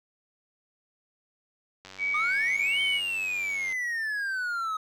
click train, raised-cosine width 0.2 ms, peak -27 dBFS, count 179, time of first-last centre 1.85-3.724 s, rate 95 Hz
sine tone with pitch glide, 2268 to 2234 Hz, C#7 to C#7, +39 to +13 cents, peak -25 dBFS, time 1.98-3.01 s, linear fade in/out 50 ms, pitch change -26 cents, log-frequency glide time 2.12-2.18 s
triangle exponential two-way sweep, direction up then down, 1174.7 to 3131 to 1263 Hz, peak -26 dBFS, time 2.14-4.77 s, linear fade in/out 5 ms, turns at 2.81 s
effects none

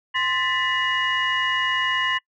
sine tone cluster, 1039 / 1768 / 1980 / 2890 Hz, C6 / A6 / B6 / F#7, -12 / +8 / +4 / -41 cents, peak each -25 dBFS, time 0.14-2.19 s, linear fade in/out 20 ms, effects noise-tail reverb RT60 0.1 s tail -25 dB re dry + tanh soft clip ceiling -12 dBFS

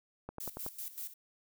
click train, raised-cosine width 1 ms, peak -27 dBFS, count 5, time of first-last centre 0.29-0.664 s, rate 10.7 Hz
violet noise with tremolo, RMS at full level -41 dBFS, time 0.4-1.14 s, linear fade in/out 5 ms, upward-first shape square, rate 5.2 Hz, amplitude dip 75%
effects none

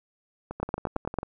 two click trains, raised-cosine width 1 ms, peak -20 / -12 dBFS, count 9 / 6, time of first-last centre 0.51-1.231 / 0.63-1.187 s, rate 11.1 / 8.98 Hz, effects none

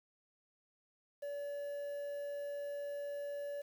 triangle tone with quantisation, 572 Hz, D5, 46 cents flat, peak -37 dBFS, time 1.22-3.62 s, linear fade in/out 10 ms, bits 10, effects none

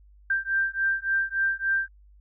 sine beating tone pair, 1575 / 1578.5 Hz, G6 / G6, +8 / +12 cents, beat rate 3.5 Hz, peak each -26 / -26 dBFS, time 0.3-1.88 s, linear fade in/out 5 ms, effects added 50 Hz sine -51 dBFS peak until 2.2 s

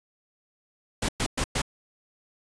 pink noise bursts, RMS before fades -26 dBFS, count 4, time 1.02-1.618 s, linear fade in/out 5 ms, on 67 ms, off 110 ms, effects resampled to 22050 Hz

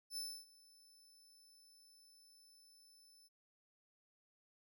sawtooth tone with ADSR envelope, 5274 Hz, E8, in tune, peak -38 dBFS, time 0.1-3.29 s, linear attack 70 ms, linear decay 280 ms, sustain -23 dB, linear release 28 ms, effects none

